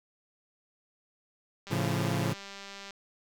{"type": "click train", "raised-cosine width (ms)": 0.2, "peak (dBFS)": -27, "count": 246, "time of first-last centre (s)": [1.67, 2.907], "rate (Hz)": 198}
{"type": "chord", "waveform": "sawtooth", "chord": "A augmented", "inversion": "none", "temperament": "equal with one note detuned", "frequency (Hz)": [110, 138.59, 172.41], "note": ["A2", "C#3", "E#3"], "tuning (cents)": [0, 0, -22], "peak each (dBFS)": -28, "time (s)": [1.7, 2.34], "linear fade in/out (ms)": 20}
{"effects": []}